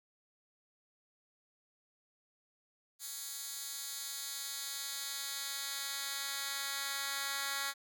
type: tone with high-pass filter sweep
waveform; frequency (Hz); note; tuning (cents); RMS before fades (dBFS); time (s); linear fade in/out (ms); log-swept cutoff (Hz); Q
10% pulse; 277.2; C#4; 0; -40; 2.99-7.74; 50; 6500 to 1800; 0.75
effects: none